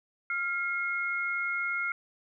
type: tone pair together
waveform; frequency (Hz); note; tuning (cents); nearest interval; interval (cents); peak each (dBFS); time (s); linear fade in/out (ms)
sine; 1393 / 2156; F6 / C#7; -5 / -49; minor sixth; 756; -31 / -31; 0.3-1.92; 2
effects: none